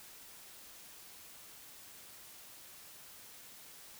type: silence
effects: white hiss -54 dBFS RMS until 3.99 s